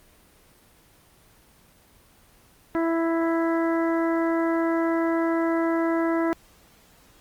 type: harmonic tone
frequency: 330.7 Hz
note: E4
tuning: 6 cents sharp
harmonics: 1 / 2 / 3 / 4 / 5 / 6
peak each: -22 / -28 / -32 / -34 / -36 / -38 dBFS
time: 2.75-6.33 s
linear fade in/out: 0 ms
effects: pink hiss -56 dBFS RMS until 7.2 s + Opus 24 kbps